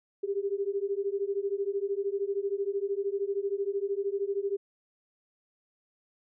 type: beating tone pair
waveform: sine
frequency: 392 / 405 Hz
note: G4 / G#4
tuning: 0 / -43 cents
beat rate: 13 Hz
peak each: -31 dBFS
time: 0.23-4.57 s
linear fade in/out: 10 ms
effects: none